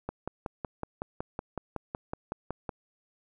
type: click train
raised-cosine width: 1 ms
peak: -19 dBFS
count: 15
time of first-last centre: 0.09-2.692 s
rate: 5.38 Hz
effects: none